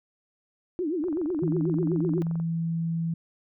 sine tone with vibrato, 329.6 Hz, E4, in tune, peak -25 dBFS, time 0.79-2.22 s, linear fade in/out 0 ms, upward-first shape triangle, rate 8.1 Hz, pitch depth 270 cents each way
click train, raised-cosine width 1 ms, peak -30 dBFS, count 32, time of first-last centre 1.04-2.4 s, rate 22.8 Hz
sine tone with pitch glide, 162 to 165.5 Hz, E3 to E3, -30 to +7 cents, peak -25 dBFS, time 1.42-3.14 s, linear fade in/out 5 ms, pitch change +37 cents, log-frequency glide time 1.63-1.89 s
effects none

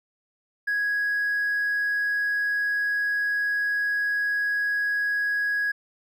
triangle tone with hard clipping, 1661.2 Hz, G#6, in tune, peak -22 dBFS, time 0.67-5.72 s, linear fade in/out 10 ms, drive 2 dB, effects none

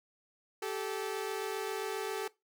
sawtooth tone pair together, 388 / 435.5 Hz, G4 / A4, -18 / -18 cents, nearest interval major second, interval 200 cents, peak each -34 / -33 dBFS, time 0.62-2.28 s, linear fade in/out 5 ms, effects noise-tail reverb RT60 0.2 s tail -19 dB re dry

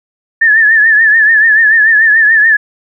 sine tone with vibrato, 1760 Hz, A6, in tune, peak -4 dBFS, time 0.41-2.57 s, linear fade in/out 10 ms, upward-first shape triangle, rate 6.9 Hz, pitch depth 95 cents each way, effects none

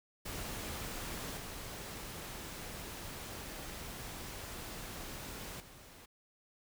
pink noise with level steps, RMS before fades -42 / -45 / -55 dBFS, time 0.25-6.06 s, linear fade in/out 10 ms, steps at 1.37 / 5.6 s, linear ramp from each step 2 ms, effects none

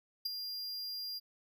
square tone with ADSR envelope, 4800 Hz, D8, 37 cents sharp, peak -31 dBFS, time 0.25-1.2 s, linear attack 9 ms, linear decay 15 ms, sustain -8 dB, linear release 27 ms, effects none

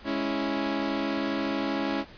sawtooth chord, C# minor, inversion second, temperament equal, 207.7 / 277.2 / 329.6 Hz, G#3 / C#4 / E4, 0 / 0 / 0 cents, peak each -30 / -25 / -28 dBFS, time 0.04-2.05 s, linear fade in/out 50 ms, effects pink hiss -49 dBFS RMS until 2.17 s + resampled to 11025 Hz

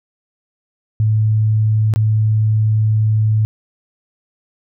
sine tone with dropouts, 108.5 Hz, A2, 24 cents flat, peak -11 dBFS, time 1-3.45 s, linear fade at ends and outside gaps 0 ms, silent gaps 1.938-1.96 s, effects none

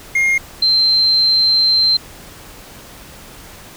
triangle / sine tone pair in turn, 2131 / 4124 Hz, C7 / C8, +31 / -26 cents, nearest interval major seventh, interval 1143 cents, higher second, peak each -10 dBFS, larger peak neither, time 0.15-0.38 / 0.62-1.97 s, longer second, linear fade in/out 5 ms, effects pink hiss -38 dBFS RMS until 3.76 s

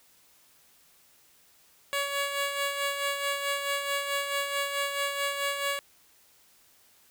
10% pulse tone with tremolo, 563 Hz, C#5, 27 cents sharp, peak -18 dBFS, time 1.93-5.79 s, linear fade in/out 0 ms, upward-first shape sine, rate 4.6 Hz, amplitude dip 50%, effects white hiss -61 dBFS RMS until 7.1 s

